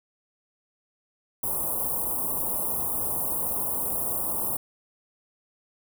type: band-stop noise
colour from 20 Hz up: white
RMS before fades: -28 dBFS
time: 1.43-4.57 s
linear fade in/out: 5 ms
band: 1100 to 9400 Hz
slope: 48 dB/octave
effects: none